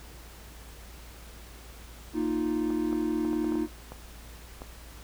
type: chord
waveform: triangle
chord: Bb suspended fourth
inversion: none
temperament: just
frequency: 233.1 / 310.8 / 349.6 Hz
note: Bb3 / Eb4 / F4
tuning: 0 / -2 / +2 cents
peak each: -31 / -26 / -30 dBFS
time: 2.13-3.68 s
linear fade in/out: 50 ms
type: clicks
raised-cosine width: 1 ms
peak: -26 dBFS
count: 9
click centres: 2.705 / 2.929 / 3.251 / 3.331 / 3.445 / 3.522 / 3.555 / 3.92 / 4.619 s
effects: added 57 Hz sine -46 dBFS peak until 5.03 s + pink hiss -50 dBFS RMS until 5.03 s